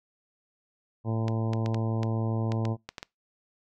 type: harmonic tone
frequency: 112.5 Hz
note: A2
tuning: 39 cents sharp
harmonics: 1 / 2 / 3 / 4 / 5 / 6 / 7 / 8 / 9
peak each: -27 / -33 / -37 / -39 / -41 / -43 / -44 / -45 / -46 dBFS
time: 1.04-2.77 s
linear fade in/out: 50 ms
type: clicks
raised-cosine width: 0.2 ms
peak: -19 dBFS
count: 10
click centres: 1.282 / 1.534 / 1.661 / 1.745 / 2.032 / 2.52 / 2.653 / 2.89 / 2.982 / 3.029 s
effects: noise-tail reverb RT60 0.2 s tail -24 dB re dry